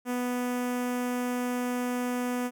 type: tone with notch filter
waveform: sawtooth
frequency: 246.9 Hz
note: B3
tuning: in tune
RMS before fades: -30 dBFS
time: 0.05-2.51 s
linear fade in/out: 50 ms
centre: 4100 Hz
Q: 1.2
effects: none